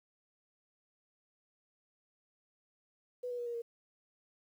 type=tone with pitch steps; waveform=sine; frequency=494.8 / 487.7 / 480.7 / 473.8 / 467 Hz; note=B4 / B4 / B4 / A#4 / A#4; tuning=+3 / -22 / -47 / +28 / +3 cents; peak=-36 dBFS; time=3.23-3.62 s; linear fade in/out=10 ms; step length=78 ms; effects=11-bit